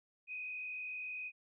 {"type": "tone with frequency modulation", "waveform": "sine", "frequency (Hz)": 2500, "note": "D#7", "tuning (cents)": 8, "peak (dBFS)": -40, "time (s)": [0.27, 1.32], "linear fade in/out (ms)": 50, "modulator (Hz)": 46.5, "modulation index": 0.94, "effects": []}